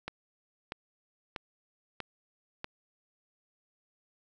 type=click train; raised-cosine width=0.3 ms; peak=-20 dBFS; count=5; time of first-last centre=0.08-2.644 s; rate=1.56 Hz; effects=none